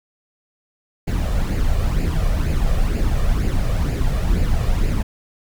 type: noise with flanger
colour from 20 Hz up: brown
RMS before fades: -18 dBFS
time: 1.07-5.03 s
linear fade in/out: 10 ms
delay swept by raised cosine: 0.42 to 1.72 ms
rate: 2.1 Hz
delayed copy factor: +0.55
effects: none